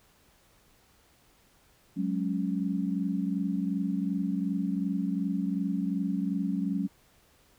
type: chord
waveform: sine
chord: F# suspended second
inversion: none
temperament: equal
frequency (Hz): 185 / 207.7 / 277.2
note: F#3 / G#3 / C#4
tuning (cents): 0 / 0 / 0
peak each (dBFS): -30 / -32 / -32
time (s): 1.96-6.88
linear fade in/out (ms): 20
effects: pink hiss -63 dBFS RMS until 7.58 s